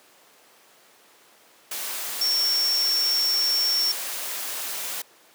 sine tone in noise, 5470 Hz, F8, 37 cents flat, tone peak -20 dBFS, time 2.21-3.92 s, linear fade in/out 5 ms, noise white, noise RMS -31 dBFS, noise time 1.71-5.02 s, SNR +8 dB, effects pink hiss -54 dBFS RMS until 5.34 s + high-pass 400 Hz 12 dB/octave

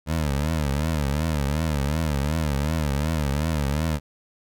20% pulse tone with vibrato, 74.9 Hz, D2, 35 cents sharp, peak -17 dBFS, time 0.06-4 s, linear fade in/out 50 ms, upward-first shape triangle, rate 2.7 Hz, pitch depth 180 cents each way, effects none

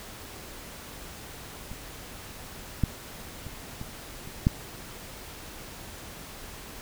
clicks, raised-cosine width 5 ms, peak -26 / -10 / -26 / -23 / -28 / -7 dBFS, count 6, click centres 1.716 / 2.837 / 3.467 / 3.814 / 4.275 / 4.469 s, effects pink hiss -43 dBFS RMS until 6.81 s

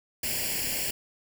white noise with comb filter, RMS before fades -30 dBFS, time 0.23-0.91 s, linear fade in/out 5 ms, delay 0.4 ms, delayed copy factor +0.85, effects none

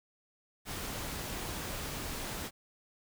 pink noise, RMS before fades -39 dBFS, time 0.65-2.51 s, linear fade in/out 50 ms, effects none

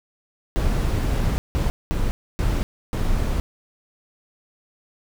brown noise bursts at uneven times, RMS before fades -21 dBFS, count 5, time 0.56-1.38 / 1.55-1.7 / 1.91-2.11 / 2.39-2.63 / 2.93-3.4 s, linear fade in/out 0 ms, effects none

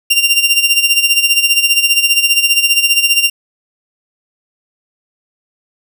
sawtooth tone with tremolo, 2780 Hz, F7, 9 cents flat, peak -3 dBFS, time 0.1-3.3 s, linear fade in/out 10 ms, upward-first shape sine, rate 15 Hz, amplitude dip 70%, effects none

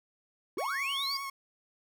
triangle linear sweep, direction up, 298.3 to 4896 Hz, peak -30 dBFS, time 0.57-1.17 s, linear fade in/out 2 ms
30% pulse tone with vibrato, 1103 Hz, C#6, 9 cents flat, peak -33 dBFS, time 0.58-1.3 s, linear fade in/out 5 ms, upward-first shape sine, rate 9.7 Hz, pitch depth 24 cents each way
effects none

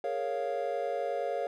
triangle chord, Bb minor seventh, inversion third, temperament equal, 415.3 / 466.2 / 554.4 / 698.5 Hz, Ab4 / Bb4 / Db5 / F5, 0 / 0 / 0 / 0 cents, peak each -37 / -34 / -32 / -33 dBFS, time 0.04-1.47 s, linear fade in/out 2 ms, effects none

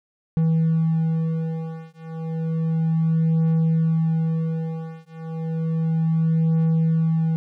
triangle beating tone pair, 161.9 / 162.22 Hz, E3 / E3, -31 / -27 cents, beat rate 0.32 Hz, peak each -20 / -20 dBFS, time 0.37-7.36 s, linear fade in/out 0 ms, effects none

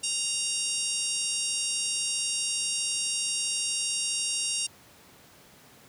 harmonic tone, 932.3 Hz, A#5, in tune, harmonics 3 / 4 / 5 / 6 / 7 / 8 / 9 / 10, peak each -34 / -39 / -38 / -33 / -39 / -37 / -36 / -33 dBFS, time 0.03-4.67 s, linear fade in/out 10 ms, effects pink hiss -54 dBFS RMS until 5.88 s + high-pass 100 Hz 12 dB/octave

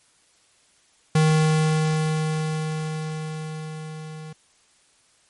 square tone with level ramp, 156.3 Hz, D#3, 8 cents sharp, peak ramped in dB -15 to -36 dBFS, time 1.15-4.33 s, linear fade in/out 5 ms, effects white hiss -60 dBFS RMS until 5.29 s + MP3 48 kbps

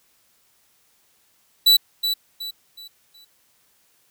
45% pulse tone with echo, 3951 Hz, B7, in tune, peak -11 dBFS, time 1.66-1.77 s, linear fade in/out 10 ms, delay 370 ms, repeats 4, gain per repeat -9 dB, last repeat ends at 3.25 s, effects white hiss -62 dBFS RMS until 4.1 s

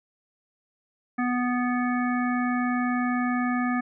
harmonic tone, 246.9 Hz, B3, in tune, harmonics 1 / 3 / 5 / 7 / 9, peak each -24 / -32 / -32 / -33 / -38 dBFS, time 1.18-3.81 s, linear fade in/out 10 ms, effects none

